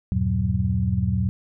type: tone cluster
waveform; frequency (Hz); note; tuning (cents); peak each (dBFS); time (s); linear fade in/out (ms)
sine; 81.2 / 99.7 / 120.5 / 186.4; E2 / G2 / B2 / F#3; -26 / +30 / -42 / +13; -25; 0.12-1.29; 0
effects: none